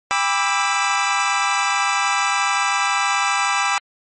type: chord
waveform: 25% pulse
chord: E minor seventh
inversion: first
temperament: equal with one note detuned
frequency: 800.5 / 987.8 / 1174.7 / 1318.5 Hz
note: G5 / B5 / D6 / E6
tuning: +36 / 0 / 0 / 0 cents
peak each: -19 dBFS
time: 0.11-3.78 s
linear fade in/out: 0 ms
effects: MP3 32 kbps